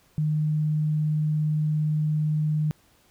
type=tone; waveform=sine; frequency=152.9 Hz; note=D#3; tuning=30 cents flat; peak=-21 dBFS; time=0.18-2.71 s; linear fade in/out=0 ms; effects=pink hiss -61 dBFS RMS until 3.1 s